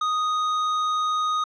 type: tone with hard clipping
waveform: sine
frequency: 1244.5 Hz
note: D#6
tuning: in tune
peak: -23 dBFS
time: 0.01-1.44 s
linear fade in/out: 5 ms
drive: 9 dB
effects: low-pass 6000 Hz 12 dB/octave